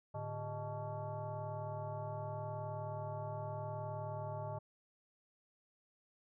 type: tone with frequency modulation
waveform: sine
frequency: 362.9 Hz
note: F#4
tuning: 34 cents flat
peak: -39 dBFS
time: 0.14-4.59 s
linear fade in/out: 10 ms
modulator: 255 Hz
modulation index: 2.3
effects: none